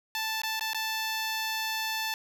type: tone with dropouts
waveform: 10% pulse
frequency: 880 Hz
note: A5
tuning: in tune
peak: -21 dBFS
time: 0.15-2.14 s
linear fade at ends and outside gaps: 1 ms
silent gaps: 0.418-0.434 / 0.595-0.609 / 0.733-0.746 s
effects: 10-bit